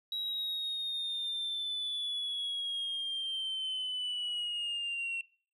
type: linear sweep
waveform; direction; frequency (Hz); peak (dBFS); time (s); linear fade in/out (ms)
sine; down; 3866 to 2720; -31; 0.12-5.21; 2
effects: noise-tail reverb RT60 0.4 s tail -21 dB re dry + tanh soft clip ceiling -31 dBFS